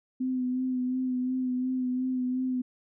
sine tone with vibrato, 254.6 Hz, C4, 47 cents flat, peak -26 dBFS, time 0.2-2.62 s, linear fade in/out 10 ms, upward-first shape sine, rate 2.8 Hz, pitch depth 26 cents each way, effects none

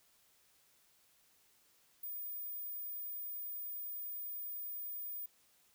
sine tone, 15010 Hz, A#9, 11 cents sharp, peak -40 dBFS, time 2.03-5.26 s, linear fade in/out 5 ms, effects white hiss -70 dBFS RMS until 5.74 s

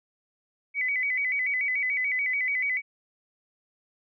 sine tone with vibrato, 2133 Hz, C7, 33 cents sharp, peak -24 dBFS, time 0.74-2.82 s, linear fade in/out 50 ms, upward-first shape square, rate 6.9 Hz, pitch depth 100 cents each way, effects none

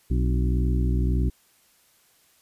harmonic tone with a mistuned harmonic, 61.74 Hz, B1, in tune, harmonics 1 / 2 / 3 / 4 / 5 / 6, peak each -21 / -27 / -31 / -33 / -35 / -37 dBFS, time 0.1-1.3 s, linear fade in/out 10 ms, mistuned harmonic 4, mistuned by +85 cents, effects white hiss -61 dBFS RMS until 2.41 s + resampled to 32000 Hz

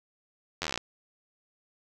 slowing click train, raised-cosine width 0.2 ms, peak -13 dBFS, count 12, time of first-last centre 0.62-0.776 s, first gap 11 ms, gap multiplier 1.05, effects none

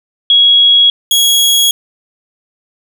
sine / sawtooth tone pair in turn, 3322 / 3322 Hz, G#7 / G#7, 0 / 0 cents, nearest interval unison, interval 0 cents, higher neither, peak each -4 dBFS, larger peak neither, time 0.3-0.9 / 1.11-1.71 s, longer neither, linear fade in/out 2 ms, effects none

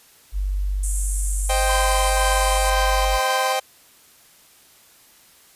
sine tone, 48.44 Hz, G1, 20 cents flat, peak -20 dBFS, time 0.32-3.2 s, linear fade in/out 50 ms
white band-pass noise, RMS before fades -31 dBFS, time 0.83-2.7 s, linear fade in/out 5 ms, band 7400 to 10000 Hz, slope 48 dB/octave
sawtooth chord, C minor, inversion none, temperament equal, 523.3 / 622.3 / 784 Hz, C5 / Eb5 / G5, 0 / 0 / 0 cents, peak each -21 / -24 / -18 dBFS, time 1.49-3.6 s, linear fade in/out 10 ms
45% pulse tone bursts, 1027 Hz, C6, 33 cents flat, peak -25 dBFS, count 4, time 1.69-3.528 s, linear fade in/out 5 ms, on 410 ms, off 66 ms
effects white hiss -52 dBFS RMS until 5.55 s + resampled to 32000 Hz

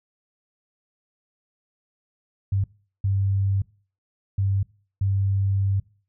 sine tone bursts at uneven times, 98 Hz, G2, in tune, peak -19 dBFS, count 4, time 2.52-2.64 / 3.04-3.62 / 4.38-4.63 / 5.01-5.8 s, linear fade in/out 5 ms, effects noise-tail reverb RT60 0.4 s tail -22 dB re dry

